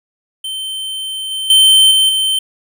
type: tone with level steps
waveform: square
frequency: 3099 Hz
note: G7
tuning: 21 cents flat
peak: -21 / -19 / -6 / -9 / -13 dBFS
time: 0.44-2.39 s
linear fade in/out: 5 ms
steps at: 1.31 / 1.5 / 1.91 / 2.09 s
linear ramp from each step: 2 ms
effects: none